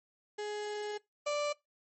35% pulse tone pair in turn, 418.3 / 587.3 Hz, G#4 / D5, +12 / 0 cents, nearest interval tritone, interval 588 cents, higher second, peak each -34 / -29 dBFS, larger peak second, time 0.38-0.98 / 1.26-1.53 s, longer first, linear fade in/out 10 ms, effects noise-tail reverb RT60 0.2 s tail -23 dB re dry + MP3 32 kbps

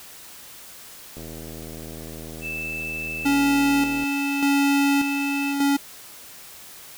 click train, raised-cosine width 2 ms, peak -25 dBFS, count 230, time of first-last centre 1.17-4.036 s, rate 79.9 Hz
sine tone with pitch glide, 2637 to 2620 Hz, E7 to E7, 0 to -11 cents, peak -28 dBFS, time 2.41-5.55 s, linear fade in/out 50 ms, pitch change -11 cents, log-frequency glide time 3.03-4.38 s
square tone with tremolo, 280.8 Hz, C#4, 22 cents sharp, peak -18 dBFS, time 3.25-5.77 s, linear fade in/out 10 ms, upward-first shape square, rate 0.85 Hz, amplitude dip 50%
effects white hiss -43 dBFS RMS until 6.97 s

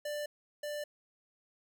square tone pair in turn, 591 / 591 Hz, D5 / D5, +11 / +11 cents, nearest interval unison, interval 0 cents, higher neither, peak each -36 / -37 dBFS, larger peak first, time 0.05-0.26 / 0.63-0.84 s, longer neither, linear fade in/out 5 ms, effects none

